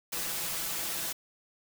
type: noise with comb filter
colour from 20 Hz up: white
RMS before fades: -34 dBFS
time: 0.12-1.13 s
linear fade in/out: 10 ms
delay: 6 ms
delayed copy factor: +0.6
effects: none